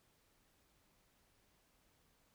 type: silence
effects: pink hiss -74 dBFS RMS until 2.34 s